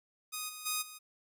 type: tone with level steps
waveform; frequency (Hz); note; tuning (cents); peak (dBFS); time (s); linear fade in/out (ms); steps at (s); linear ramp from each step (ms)
5% pulse; 1244.5; D#6; 0; -25 / -32 / -20 / -35; 0.32-0.99; 20; 0.48 / 0.65 / 0.81; 20
effects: none